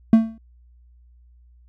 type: tone with exponential decay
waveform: triangle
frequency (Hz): 223.8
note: A3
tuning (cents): +30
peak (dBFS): -4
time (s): 0.13-0.38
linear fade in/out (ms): 2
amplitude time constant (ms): 54
effects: added 60 Hz sine -49 dBFS peak until 1.68 s